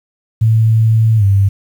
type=tone with pitch glide; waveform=sine; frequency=111.5 to 98.76 Hz; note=A2 to G2; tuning=+23 to +13 cents; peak=-7 dBFS; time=0.41-1.49 s; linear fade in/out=10 ms; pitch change=-210 cents; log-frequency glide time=1.17-1.24 s; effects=7-bit